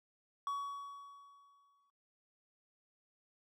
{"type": "tone with exponential decay", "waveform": "triangle", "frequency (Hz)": 1125, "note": "C#6", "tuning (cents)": 25, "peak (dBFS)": -32, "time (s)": [0.47, 1.9], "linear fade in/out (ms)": 1, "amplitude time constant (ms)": 310, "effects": ["noise-tail reverb RT60 0.1 s tail -17 dB re dry"]}